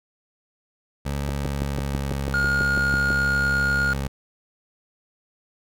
20% pulse tone with pitch glide, 70.6 to 68.43 Hz, C#2 to C#2, +32 to -22 cents, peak -20 dBFS, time 1.05-4.08 s, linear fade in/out 10 ms, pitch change -54 cents, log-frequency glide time 1.26-2.46 s
click train, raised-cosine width 2 ms, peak -14 dBFS, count 12, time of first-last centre 1.29-3.105 s, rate 6.06 Hz
triangle tone, 1426 Hz, F6, 36 cents sharp, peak -18 dBFS, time 2.34-3.93 s, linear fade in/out 0 ms
effects none

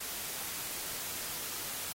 white noise, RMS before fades -39 dBFS, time 0-1.93 s, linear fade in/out 10 ms, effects AAC 48 kbps

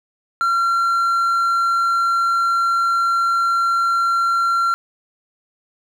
triangle tone, 1369 Hz, F6, 35 cents flat, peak -13 dBFS, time 0.41-4.74 s, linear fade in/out 0 ms, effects none

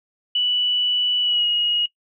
sine tone with pitch glide, 2960 to 2887 Hz, F#7 to F#7, 0 to -43 cents, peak -17 dBFS, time 0.35-1.86 s, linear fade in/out 5 ms, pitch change -43 cents, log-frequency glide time 1.21-1.46 s, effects noise-tail reverb RT60 0.1 s tail -20 dB re dry

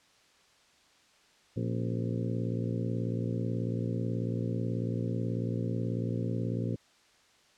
harmonic tone with a mistuned harmonic, 58.27 Hz, A#1, in tune, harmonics 2 / 3 / 4 / 5 / 6 / 7 / 8 / 9, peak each -32 / -36 / -38 / -40 / -42 / -43 / -44 / -45 dBFS, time 1.56-6.76 s, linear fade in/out 10 ms, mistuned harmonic 5, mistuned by -90 cents, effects white hiss -63 dBFS RMS until 7.57 s + low-pass 6000 Hz 12 dB/octave

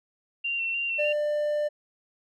sine tone with vibrato, 2741 Hz, F7, 33 cents flat, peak -26 dBFS, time 0.44-1.13 s, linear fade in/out 10 ms, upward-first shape square, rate 3.3 Hz, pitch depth 20 cents each way
triangle tone, 595 Hz, D5, 22 cents sharp, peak -22 dBFS, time 0.98-1.69 s, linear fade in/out 20 ms
effects none

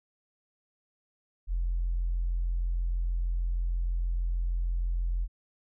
sine tone, 43.18 Hz, F1, 19 cents flat, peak -25 dBFS, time 1.47-5.28 s, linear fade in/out 50 ms, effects tanh soft clip ceiling -22 dBFS

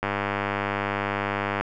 click train, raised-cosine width 0.5 ms, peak -10 dBFS, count 159, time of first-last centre 0.03-1.61 s, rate 100 Hz, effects none

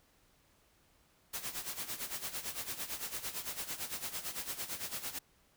white noise with tremolo, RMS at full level -38 dBFS, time 1.33-5.19 s, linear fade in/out 10 ms, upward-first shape sine, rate 8.9 Hz, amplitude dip 75%, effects pink hiss -69 dBFS RMS until 5.56 s

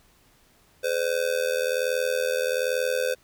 square tone with amplitude modulation, 510 Hz, C5, 44 cents flat, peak -20 dBFS, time 0.83-3.15 s, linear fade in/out 20 ms, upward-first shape sine, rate 81.2 Hz, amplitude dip 85%, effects pink hiss -60 dBFS RMS until 3.23 s

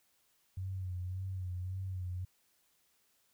sine tone with vibrato, 92.5 Hz, F#2, in tune, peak -36 dBFS, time 0.57-2.25 s, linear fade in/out 5 ms, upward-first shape sine, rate 1.8 Hz, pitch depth 51 cents each way, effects white hiss -73 dBFS RMS until 3.33 s

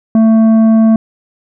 sine tone with tanh clipping, 222.5 Hz, A3, 20 cents sharp, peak -6 dBFS, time 0.15-0.96 s, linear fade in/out 2 ms, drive 8 dB, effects none

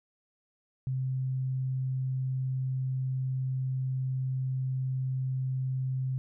sine tone, 130.6 Hz, C3, 3 cents flat, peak -28 dBFS, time 0.87-6.18 s, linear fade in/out 0 ms, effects none

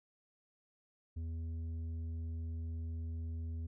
triangle tone with tanh clipping, 82 Hz, E2, 9 cents flat, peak -39 dBFS, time 1.16-3.67 s, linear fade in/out 10 ms, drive 11 dB, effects none

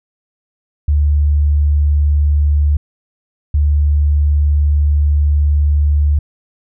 sine tone pair in turn, 73.42 / 73.42 Hz, D2 / D2, 0 / 0 cents, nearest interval unison, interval 0 cents, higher neither, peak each -9 dBFS, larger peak neither, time 0.88-2.77 / 3.54-6.19 s, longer second, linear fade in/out 5 ms, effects none

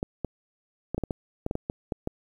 clicks, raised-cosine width 2 ms, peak -15 dBFS, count 12, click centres 0.029 / 0.247 / 0.946 / 0.98 / 1.037 / 1.108 / 1.464 / 1.511 / 1.554 / 1.699 / 1.922 / 2.074 s, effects 9-bit

